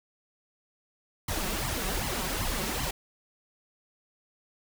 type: noise with flanger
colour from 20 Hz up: pink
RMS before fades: -31 dBFS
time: 1.28-2.91 s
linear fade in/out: 5 ms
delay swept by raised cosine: 0.95 to 5.45 ms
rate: 2.6 Hz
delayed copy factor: +0.9
effects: none